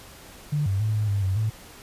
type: tone with pitch steps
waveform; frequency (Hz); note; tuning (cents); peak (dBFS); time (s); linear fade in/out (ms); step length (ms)
sine; 147.9 / 97.5 / 108 / 106.3 / 100.5 / 94.9 / 108.9; D3 / G2 / A2 / G#2 / G2 / F#2 / A2; +13 / -9 / -32 / +41 / +44 / +44 / -17; -21; 0.52-1.5; 10; 140
effects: pink hiss -46 dBFS RMS until 1.82 s + resampled to 32000 Hz